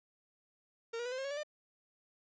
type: tone with pitch steps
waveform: 45% pulse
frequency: 460 / 477.9 / 496.4 / 515.7 / 535.8 / 556.6 / 578.2 / 600.7 Hz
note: A#4 / A#4 / B4 / C5 / C5 / C#5 / D5 / D5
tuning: -23 / +43 / +9 / -25 / +41 / +7 / -27 / +39 cents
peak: -37 dBFS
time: 0.93-1.434 s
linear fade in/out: 10 ms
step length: 63 ms
effects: resampled to 16000 Hz